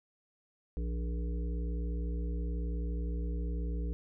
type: harmonic tone with a mistuned harmonic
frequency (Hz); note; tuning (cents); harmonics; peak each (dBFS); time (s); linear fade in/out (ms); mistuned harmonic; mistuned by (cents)
59; A#1; +22; 1 / 3 / 5 / 7 / 8; -32 / -42 / -46 / -49 / -50; 0.77-3.93; 0; 3; -58
effects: none